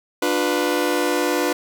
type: chord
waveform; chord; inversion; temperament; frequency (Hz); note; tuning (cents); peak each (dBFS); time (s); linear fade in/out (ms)
sawtooth; B diminished; first; just; 296.3 / 355.6 / 493.9; D4 / F4 / B4; +15 / +31 / 0; -19; 0.22-1.53; 5
effects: none